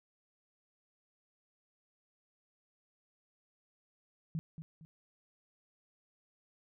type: tone with echo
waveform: sine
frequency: 160 Hz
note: D#3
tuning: 49 cents sharp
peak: -33 dBFS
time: 4.35-4.39 s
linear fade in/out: 0 ms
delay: 230 ms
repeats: 2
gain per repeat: -9 dB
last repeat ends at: 4.85 s
effects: none